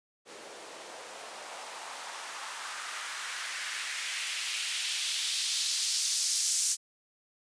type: noise with band-pass filter sweep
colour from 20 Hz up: blue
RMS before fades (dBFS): -34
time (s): 0.25-6.77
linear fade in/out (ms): 50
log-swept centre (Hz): 410 to 6600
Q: 1.6
effects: resampled to 22050 Hz